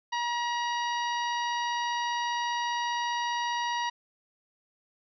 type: harmonic tone with a mistuned harmonic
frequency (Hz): 955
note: A#5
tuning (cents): +42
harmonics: 1 / 2 / 3 / 4 / 5 / 6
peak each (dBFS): -29 / -35 / -39 / -41 / -43 / -45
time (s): 0.12-3.9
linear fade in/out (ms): 10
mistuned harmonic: 5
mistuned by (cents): -36
effects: none